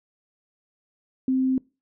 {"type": "tone", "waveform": "sine", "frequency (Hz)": 260.8, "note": "C4", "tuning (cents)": -5, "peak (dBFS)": -19, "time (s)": [1.28, 1.58], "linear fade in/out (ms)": 2, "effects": ["noise-tail reverb RT60 0.3 s tail -24 dB re dry"]}